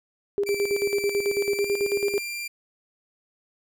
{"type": "tone with tremolo", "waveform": "sine", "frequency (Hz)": 403.5, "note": "G#4", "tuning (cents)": -50, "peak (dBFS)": -20, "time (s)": [0.38, 2.18], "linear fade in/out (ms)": 0, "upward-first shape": "square", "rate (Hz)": 9.1, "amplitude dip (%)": 70}
{"type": "tone with pitch glide", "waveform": "sawtooth", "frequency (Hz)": [2333, 2377], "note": ["D7", "D7"], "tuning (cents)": [-12, 20], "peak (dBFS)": -27, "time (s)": [0.46, 2.48], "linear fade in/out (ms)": 10, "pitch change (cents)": 32, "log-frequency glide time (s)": [1.55, 1.69]}
{"effects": []}